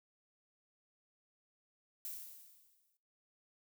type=noise with exponential decay; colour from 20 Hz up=violet; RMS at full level=-42 dBFS; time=2.05-2.97 s; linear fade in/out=0 ms; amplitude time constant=200 ms; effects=noise-tail reverb RT60 0.4 s tail -18 dB re dry